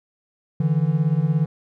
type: beating tone pair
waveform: triangle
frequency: 146.83 / 163.83 Hz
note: D3 / E3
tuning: 0 / -10 cents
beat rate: 17 Hz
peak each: -18 dBFS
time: 0.6-1.46 s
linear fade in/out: 5 ms
effects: none